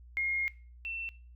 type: tone pair in turn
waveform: sine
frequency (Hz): 2141 / 2690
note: C7 / E7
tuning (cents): +39 / +34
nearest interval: major third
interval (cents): 395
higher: second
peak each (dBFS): -28 / -35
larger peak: first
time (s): 0.17-0.48 / 0.85-1.09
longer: first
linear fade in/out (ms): 0
effects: noise-tail reverb RT60 0.4 s tail -20 dB re dry + added 60 Hz sine -50 dBFS peak until 1.35 s